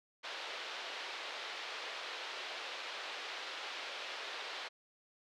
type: band-pass noise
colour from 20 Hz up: white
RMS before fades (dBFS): -44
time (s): 0.23-4.69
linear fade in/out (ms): 20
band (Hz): 410 to 4000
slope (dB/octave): 24
effects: none